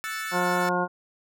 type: chord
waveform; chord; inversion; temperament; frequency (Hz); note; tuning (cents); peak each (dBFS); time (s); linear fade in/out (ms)
40% pulse; F# minor seventh; third; equal; 1318.5 / 1480 / 1760 / 2217; E6 / F#6 / A6 / C#7; 0 / 0 / 0 / 0; -34 / -38 / -33 / -37; 0.04-0.69; 0
type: harmonic tone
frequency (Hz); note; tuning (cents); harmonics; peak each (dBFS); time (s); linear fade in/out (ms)
178.7; F3; +40; 1 / 2 / 3 / 4 / 5 / 6 / 8; -30 / -30 / -30 / -30 / -30 / -30 / -30; 0.31-0.88; 50
effects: none